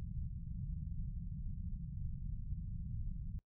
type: low-pass noise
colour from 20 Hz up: pink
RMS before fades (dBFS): -42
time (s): 0-3.39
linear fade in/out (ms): 0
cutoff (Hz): 180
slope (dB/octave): 48
effects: noise-tail reverb RT60 0.1 s tail -23 dB re dry